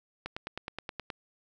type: click train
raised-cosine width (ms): 0.3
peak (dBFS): -20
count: 9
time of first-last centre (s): 0.26-1.102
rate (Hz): 9.5
effects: none